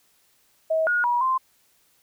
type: tone with pitch steps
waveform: sine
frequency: 640 / 1442 / 964 / 1043 Hz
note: D#5 / F#6 / B5 / C6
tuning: +49 / -45 / -42 / -6 cents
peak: -19 dBFS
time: 0.7-1.38 s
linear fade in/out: 10 ms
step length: 170 ms
effects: white hiss -63 dBFS RMS until 2.02 s